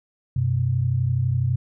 sine tone pair together, 94.95 / 127 Hz, F#2 / B2, +45 / +49 cents, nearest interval perfect fourth, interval 504 cents, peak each -24 / -20 dBFS, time 0.36-1.56 s, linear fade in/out 5 ms, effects none

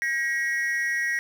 triangle tone with amplitude modulation, 1900 Hz, A#6, 33 cents sharp, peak -18 dBFS, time 0.02-1.19 s, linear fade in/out 0 ms, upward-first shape sine, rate 282 Hz, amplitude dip 80%, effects 8-bit

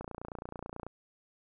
click train, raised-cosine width 1 ms, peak -26 dBFS, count 26, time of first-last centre 0.01-0.866 s, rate 29.2 Hz, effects none

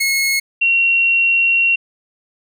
sawtooth / sine tone pair in turn, 2174 / 2739 Hz, C#7 / F7, -34 / -34 cents, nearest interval major third, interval 400 cents, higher second, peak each -11 dBFS, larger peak neither, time 0-0.4 / 0.61-1.76 s, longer second, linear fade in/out 10 ms, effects none

